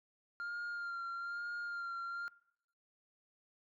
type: tone with vibrato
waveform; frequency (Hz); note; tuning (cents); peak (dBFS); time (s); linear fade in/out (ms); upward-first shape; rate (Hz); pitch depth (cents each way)
sine; 1396.9; F6; 0; -36; 0.4-2.28; 0; sine; 1.1; 27
effects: noise-tail reverb RT60 0.8 s tail -24 dB re dry + tanh soft clip ceiling -38 dBFS